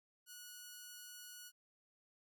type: tone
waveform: 5% pulse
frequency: 1463 Hz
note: F#6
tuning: 20 cents flat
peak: -40 dBFS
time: 0.26-1.52 s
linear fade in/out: 50 ms
effects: none